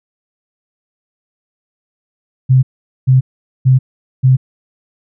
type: tone bursts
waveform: sine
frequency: 130 Hz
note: C3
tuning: 11 cents flat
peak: -5 dBFS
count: 4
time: 2.49-4.37 s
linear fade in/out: 20 ms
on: 140 ms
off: 440 ms
effects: none